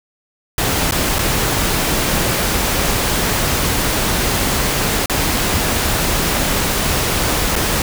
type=noise with dropouts; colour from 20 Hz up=pink; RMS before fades=-17 dBFS; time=0.58-7.82 s; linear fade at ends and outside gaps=2 ms; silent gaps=0.911-0.921 / 1.186-1.19 / 5.059-5.097 / 7.556-7.561 s; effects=none